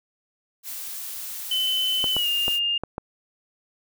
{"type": "noise", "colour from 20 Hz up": "blue", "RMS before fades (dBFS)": -34, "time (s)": [0.63, 2.6], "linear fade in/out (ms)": 50}
{"type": "tone with pitch glide", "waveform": "sine", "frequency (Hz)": [3037, 2817], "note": ["F#7", "F7"], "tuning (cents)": [44, 14], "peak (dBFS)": -21, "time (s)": [1.51, 2.78], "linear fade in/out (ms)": 5, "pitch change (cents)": -130, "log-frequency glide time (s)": [2.11, 2.28]}
{"type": "clicks", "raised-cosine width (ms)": 1, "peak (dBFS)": -15, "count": 5, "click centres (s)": [2.042, 2.166, 2.481, 2.836, 2.981]}
{"effects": []}